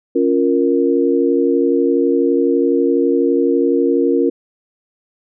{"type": "chord", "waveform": "sine", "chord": "Bb minor", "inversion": "first", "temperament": "equal", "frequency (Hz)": [277.2, 349.2, 466.2], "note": ["Db4", "F4", "Bb4"], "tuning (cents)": [0, 0, 0], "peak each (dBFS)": -16, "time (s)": [0.15, 4.3], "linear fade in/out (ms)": 10, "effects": []}